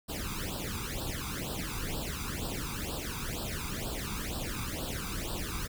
pink noise with flanger, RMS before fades -36 dBFS, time 0.08-5.68 s, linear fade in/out 20 ms, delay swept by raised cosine 0.23 to 0.84 ms, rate 2.1 Hz, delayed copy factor +1, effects none

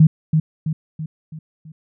sine tone with echo, 157 Hz, D#3, 16 cents sharp, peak -6 dBFS, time 0-0.07 s, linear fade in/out 5 ms, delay 330 ms, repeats 5, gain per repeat -6 dB, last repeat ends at 1.72 s, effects none

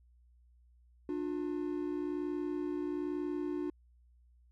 triangle tone pair together, 296.4 / 357.5 Hz, D4 / F4, +16 / +41 cents, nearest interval minor third, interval 325 cents, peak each -34 / -35 dBFS, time 1.09-3.7 s, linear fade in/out 2 ms, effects added 60 Hz sine -61 dBFS peak until 4.51 s

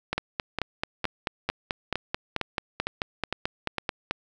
two click trains, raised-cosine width 0.3 ms, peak -11 / -10 dBFS, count 9 / 19, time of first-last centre 0.13-3.783 / 0.18-4.11 s, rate 2.19 / 4.58 Hz, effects none

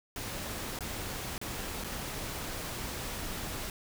pink noise with dropouts, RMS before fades -38 dBFS, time 0.16-3.7 s, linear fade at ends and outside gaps 1 ms, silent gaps 0.789-0.807 / 1.38-1.414 / 1.839-1.844 s, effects none

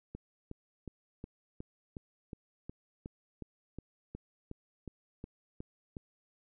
click train, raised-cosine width 3 ms, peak -29 dBFS, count 17, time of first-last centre 0.15-5.968 s, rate 2.75 Hz, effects none

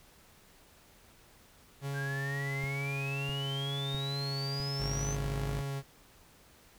45% pulse tone with vibrato, 138.59 Hz, C#3, in tune, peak -34 dBFS, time 1.81-5.83 s, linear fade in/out 50 ms, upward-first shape sine, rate 2.2 Hz, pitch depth 12 cents each way
sine exponential sweep, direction up, 1568 to 6272 Hz, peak -37 dBFS, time 1.93-5.17 s, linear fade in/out 50 ms
click train, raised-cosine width 5 ms, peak -30 dBFS, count 5, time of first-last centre 2.64-5.254 s, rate 1.53 Hz
sawtooth tone, 51.91 Hz, G#1, in tune, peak -31 dBFS, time 4.79-5.62 s, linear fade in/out 20 ms
effects pink hiss -60 dBFS RMS until 6.78 s

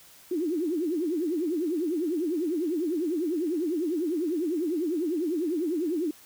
sine tone with vibrato, 328.9 Hz, E4, 4 cents flat, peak -25 dBFS, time 0.31-6.11 s, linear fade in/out 5 ms, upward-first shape triangle, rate 10 Hz, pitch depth 250 cents each way, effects white hiss -53 dBFS RMS until 6.25 s

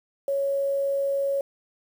sine tone, 554.4 Hz, C#5, in tune, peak -22 dBFS, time 0.28-1.41 s, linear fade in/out 2 ms, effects 8-bit

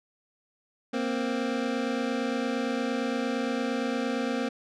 25% pulse tone pair together, 234.1 / 262.8 Hz, A#3 / C4, +8 / +8 cents, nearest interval major second, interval 200 cents, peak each -26 dBFS, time 0.93-4.49 s, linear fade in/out 10 ms, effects low-pass 5000 Hz 12 dB/octave

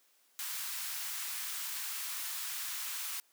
white high-pass noise, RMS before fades -39 dBFS, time 0.39-3.2 s, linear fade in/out 0 ms, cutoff 1000 Hz, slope 24 dB/octave, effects white hiss -69 dBFS RMS until 3.32 s + high-pass 300 Hz 12 dB/octave

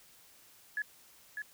sine tone with echo, 1700 Hz, G#6, 40 cents sharp, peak -31 dBFS, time 0.77-0.82 s, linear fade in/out 2 ms, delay 600 ms, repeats 1, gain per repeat -5 dB, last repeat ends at 1.42 s, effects white hiss -60 dBFS RMS until 1.53 s

